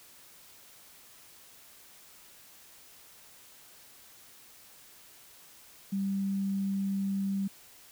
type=tone; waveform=sine; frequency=196 Hz; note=G3; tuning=in tune; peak=-28 dBFS; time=5.92-7.48 s; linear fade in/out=10 ms; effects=white hiss -55 dBFS RMS until 7.91 s